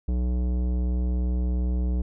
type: tone with tanh clipping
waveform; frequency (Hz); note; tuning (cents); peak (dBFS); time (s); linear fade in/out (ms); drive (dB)
sine; 61.4; B1; -9; -24; 0.08-2.02; 5; 15
effects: none